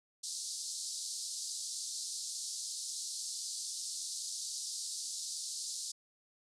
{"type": "band-pass noise", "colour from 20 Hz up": "pink", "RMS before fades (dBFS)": -41, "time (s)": [0.23, 5.92], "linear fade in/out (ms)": 10, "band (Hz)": [4200, 9600], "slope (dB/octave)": 48, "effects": []}